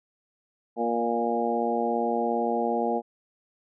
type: harmonic tone with a mistuned harmonic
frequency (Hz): 117.4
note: A#2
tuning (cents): +13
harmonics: 2 / 3 / 4 / 5 / 6 / 7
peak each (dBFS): -30 / -32 / -29 / -33 / -30 / -30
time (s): 0.76-3.02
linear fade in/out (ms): 50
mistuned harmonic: 5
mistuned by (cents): +17
effects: none